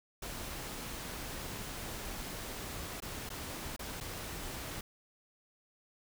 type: noise with dropouts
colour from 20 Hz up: pink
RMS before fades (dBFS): -42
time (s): 0.22-4.81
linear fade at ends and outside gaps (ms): 5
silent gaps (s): 3.003-3.021 / 3.292-3.301 / 3.764-3.792 / 4.003-4.008
effects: none